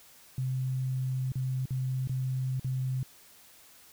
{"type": "tone with dropouts", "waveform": "sine", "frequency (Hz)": 130, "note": "C3", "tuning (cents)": -11, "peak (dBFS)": -28, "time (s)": [0.38, 3.03], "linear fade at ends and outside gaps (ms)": 2, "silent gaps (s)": [[1.32, 1.355], [1.656, 1.706], [2.074, 2.094], [2.597, 2.645]], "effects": ["white hiss -56 dBFS RMS until 3.92 s"]}